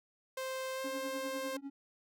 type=tone with pitch glide; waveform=sawtooth; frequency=523.3 to 528.2 Hz; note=C5 to C5; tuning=0 to +16 cents; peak=-33 dBFS; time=0.37-1.57 s; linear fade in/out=5 ms; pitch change=+16 cents; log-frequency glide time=0.74-0.81 s
type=tone with tremolo; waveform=triangle; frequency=277.2 Hz; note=C#4; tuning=in tune; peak=-36 dBFS; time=0.84-1.7 s; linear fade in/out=5 ms; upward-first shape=triangle; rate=10 Hz; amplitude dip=100%
effects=none